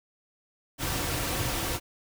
pink noise with comb filter, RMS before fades -30 dBFS, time 0.78-1.8 s, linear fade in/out 50 ms, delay 4.8 ms, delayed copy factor -0.5, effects none

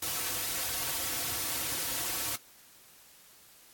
white noise with comb filter, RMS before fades -33 dBFS, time 0.02-2.36 s, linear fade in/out 5 ms, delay 4.9 ms, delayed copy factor -0.8, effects white hiss -57 dBFS RMS until 3.73 s + AAC 64 kbps

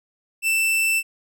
45% pulse tone, 2663 Hz, E7, 17 cents sharp, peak -18 dBFS, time 0.42-1.03 s, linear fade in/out 50 ms, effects none

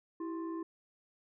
sine tone with frequency modulation, 329.6 Hz, E4, in tune, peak -36 dBFS, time 0.2-0.63 s, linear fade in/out 5 ms, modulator 718 Hz, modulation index 0.6, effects none

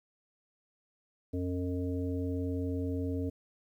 harmonic tone with a mistuned harmonic, 90.5 Hz, F#2, 38 cents flat, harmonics 1 / 3 / 5 / 7, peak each -34 / -34 / -39 / -47 dBFS, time 1.33-3.3 s, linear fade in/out 10 ms, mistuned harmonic 7, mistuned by -32 cents, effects 11-bit

